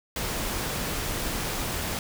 pink noise, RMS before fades -30 dBFS, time 0.16-1.99 s, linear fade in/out 2 ms, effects none

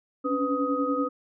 sine tone cluster, 275.3 / 285.7 / 500 / 1254 Hz, C#4 / D4 / B4 / D#6, -12 / -48 / +21 / +13 cents, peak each -29 dBFS, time 0.24-1.09 s, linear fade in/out 20 ms, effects none

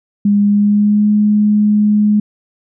sine tone with pitch glide, 203.8 to 209.5 Hz, G#3 to G#3, -32 to +15 cents, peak -8 dBFS, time 0.25-2.2 s, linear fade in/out 5 ms, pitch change +47 cents, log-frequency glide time 0.42-1.08 s, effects none

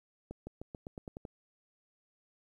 accelerating click train, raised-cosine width 2 ms, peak -29 dBFS, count 9, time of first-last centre 0.31-1.252 s, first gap 160 ms, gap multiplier 0.91, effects 11-bit

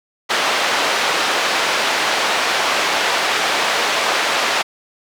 pink band-pass noise, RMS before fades -18 dBFS, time 0.29-4.63 s, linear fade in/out 20 ms, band 640 to 4500 Hz, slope 12 dB/octave, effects none

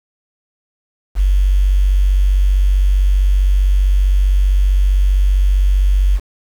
sine tone with quantisation, 47.68 Hz, G1, 47 cents flat, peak -9 dBFS, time 1.15-6.2 s, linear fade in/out 50 ms, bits 6, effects none

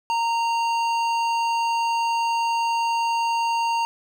sine tone with hard clipping, 925 Hz, A#5, 14 cents flat, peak -22 dBFS, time 0.1-3.85 s, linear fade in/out 0 ms, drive 12 dB, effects none

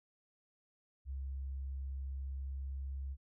sine tone with pitch glide, 67.4 to 67.83 Hz, C#2 to C#2, -48 to -37 cents, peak -38 dBFS, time 1.05-3.17 s, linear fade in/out 50 ms, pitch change +11 cents, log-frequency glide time 2.13-3.03 s, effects none

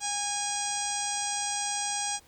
harmonic tone with a mistuned harmonic, 821 Hz, G#5, 20 cents flat, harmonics 1 / 2 / 3 / 4 / 5 / 6 / 7 / 8 / 9 / 10, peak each -34 / -42 / -41 / -39 / -44 / -40 / -36 / -37 / -42 / -36 dBFS, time 0-2.2 s, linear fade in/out 50 ms, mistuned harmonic 1, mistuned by -17 cents, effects pink hiss -59 dBFS RMS until 2.27 s

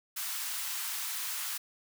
white high-pass noise, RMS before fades -36 dBFS, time 0.16-1.58 s, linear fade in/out 10 ms, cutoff 930 Hz, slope 24 dB/octave, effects none

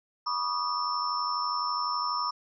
sine tone cluster, 980 / 1135 / 1227 / 5360 Hz, B5 / C#6 / D#6 / E8, -14 / +41 / -25 / +28 cents, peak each -33 / -34 / -31 / -34 dBFS, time 0.26-2.31 s, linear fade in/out 10 ms, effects none

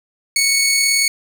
15% pulse tone with amplitude modulation, 2217 Hz, C#7, in tune, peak -6 dBFS, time 0.36-1.08 s, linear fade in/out 2 ms, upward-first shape sine, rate 38.2 Hz, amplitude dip 25%, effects none

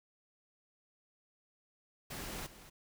pink noise with echo, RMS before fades -43 dBFS, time 2.1-2.47 s, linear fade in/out 10 ms, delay 230 ms, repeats 1, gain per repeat -13 dB, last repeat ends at 2.7 s, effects none

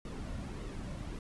brown noise with flanger, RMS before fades -41 dBFS, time 0.05-1.19 s, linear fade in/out 2 ms, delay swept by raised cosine 1.2 to 2.5 ms, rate 1.7 Hz, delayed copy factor -0.5, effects resampled to 24000 Hz

